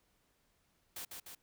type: noise with echo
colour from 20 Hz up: white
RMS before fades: -44 dBFS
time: 0.96-1.05 s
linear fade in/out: 5 ms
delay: 150 ms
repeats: 2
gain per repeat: -3 dB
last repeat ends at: 1.35 s
effects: pink hiss -75 dBFS RMS until 1.42 s